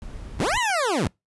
brown noise, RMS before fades -36 dBFS, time 0.02-0.58 s, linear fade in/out 0 ms
20% pulse linear two-way sweep, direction up then down, 53.7 to 1030 to 53.7 Hz, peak -16 dBFS, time 0.39-1.08 s, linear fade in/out 10 ms, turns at 0.58 s
clicks, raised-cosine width 0.2 ms, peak -22 dBFS, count 2, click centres 0.631 / 0.702 s
effects noise-tail reverb RT60 0.2 s tail -26 dB re dry + resampled to 24000 Hz

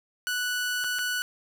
sawtooth tone with dropouts, 1480 Hz, F#6, in tune, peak -23 dBFS, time 0.27-1.22 s, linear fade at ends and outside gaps 0 ms, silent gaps 0.84-0.844 / 0.987-0.991 s, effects none

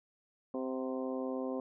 harmonic tone with a mistuned harmonic, 130.4 Hz, C3, 5 cents flat, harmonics 2 / 3 / 4 / 5 / 6 / 7 / 8, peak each -37 / -41 / -39 / -47 / -49 / -53 / -49 dBFS, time 0.54-1.6 s, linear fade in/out 2 ms, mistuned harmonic 6, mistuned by -52 cents, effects none

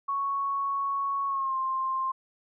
sine tone with pitch glide, 1108.7 to 1054.4 Hz, C#6 to C6, 0 to +13 cents, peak -26 dBFS, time 0.08-2.12 s, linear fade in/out 10 ms, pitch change -87 cents, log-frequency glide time 1.27-1.56 s, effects none

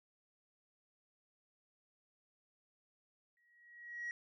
sine tone with exponential growth, 1906 Hz, A#6, 38 cents sharp, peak -35 dBFS, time 3.37-4.11 s, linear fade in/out 1 ms, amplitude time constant 160 ms, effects tanh soft clip ceiling -37 dBFS

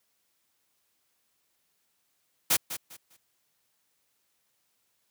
white noise with echo, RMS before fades -23 dBFS, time 2.5-2.57 s, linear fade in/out 10 ms, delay 200 ms, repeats 3, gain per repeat -12 dB, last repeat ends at 3.17 s, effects white hiss -74 dBFS RMS until 5.1 s + high-pass 60 Hz 12 dB/octave

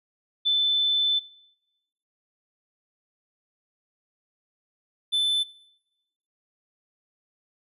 sine / triangle tone pair in turn, 3520 / 3520 Hz, A7 / A7, 0 / 0 cents, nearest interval unison, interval 0 cents, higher neither, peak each -19 dBFS, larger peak neither, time 0.45-1.2 / 5.12-5.44 s, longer first, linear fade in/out 20 ms, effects noise-tail reverb RT60 1.0 s tail -24 dB re dry + resampled to 32000 Hz

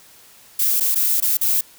violet noise with dropouts, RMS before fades -18 dBFS, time 0.59-1.61 s, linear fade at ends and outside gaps 5 ms, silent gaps 0.8-0.806 / 0.947-0.956 / 1.203-1.223 / 1.371-1.412 s, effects white hiss -48 dBFS RMS until 1.78 s

